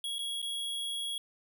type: tone with dropouts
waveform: square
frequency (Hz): 3322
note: G#7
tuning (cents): 0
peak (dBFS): -34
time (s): 0.04-1.18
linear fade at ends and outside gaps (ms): 2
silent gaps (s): 0.184-0.19 / 0.418-0.426
effects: none